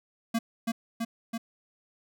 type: tone with echo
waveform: square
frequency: 228.8 Hz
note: A#3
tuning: 32 cents flat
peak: -25 dBFS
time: 0.34-0.39 s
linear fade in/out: 10 ms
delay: 330 ms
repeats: 3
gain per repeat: -2 dB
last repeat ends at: 1.38 s
effects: none